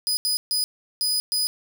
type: tone bursts at uneven times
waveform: sawtooth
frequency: 4977 Hz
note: D#8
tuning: in tune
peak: -18 dBFS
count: 5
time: 0.07-0.17 / 0.25-0.37 / 0.51-0.64 / 1.01-1.2 / 1.32-1.47 s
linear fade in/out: 0 ms
effects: 8-bit